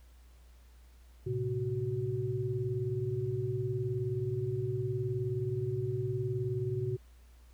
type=tone cluster; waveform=sine; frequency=111.6 / 130.8 / 373.3 Hz; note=A2 / C3 / F#4; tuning=+25 / 0 / +15 cents; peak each=-35 / -35 / -35 dBFS; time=1.26-6.97 s; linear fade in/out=10 ms; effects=added 60 Hz sine -54 dBFS peak until 7.53 s + pink hiss -67 dBFS RMS until 7.53 s